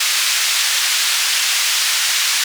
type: band-pass noise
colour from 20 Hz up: white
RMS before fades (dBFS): -17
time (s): 0-2.44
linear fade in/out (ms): 5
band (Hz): 1700 to 5900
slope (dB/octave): 12
effects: none